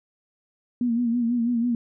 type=tone with vibrato; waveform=sine; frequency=237.2 Hz; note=A#3; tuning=30 cents sharp; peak=-20 dBFS; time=0.81-1.75 s; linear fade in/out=2 ms; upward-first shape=sine; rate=6.1 Hz; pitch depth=62 cents each way; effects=none